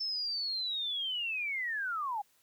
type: linear sweep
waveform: sine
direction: down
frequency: 5310 to 784 Hz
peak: -32 dBFS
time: 0-2.22 s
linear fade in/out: 10 ms
effects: white hiss -69 dBFS RMS until 2.42 s